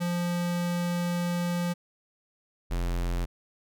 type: tone pair in turn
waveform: square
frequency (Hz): 174.61 / 43.49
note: F3 / F1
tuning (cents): 0 / -6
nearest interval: 2 octaves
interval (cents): 2406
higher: first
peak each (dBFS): -27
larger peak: neither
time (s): 0-1.74 / 2.7-3.26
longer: first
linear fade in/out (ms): 20
effects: none